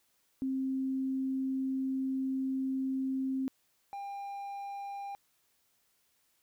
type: tone pair in turn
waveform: sine / triangle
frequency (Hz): 264.8 / 799.5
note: C4 / G5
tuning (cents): +21 / +34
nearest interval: octave + perfect fifth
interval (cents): 1913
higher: second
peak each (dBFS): -30 / -36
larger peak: first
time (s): 0.42-3.48 / 3.93-5.15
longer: first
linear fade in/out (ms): 0
effects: white hiss -73 dBFS RMS until 6.42 s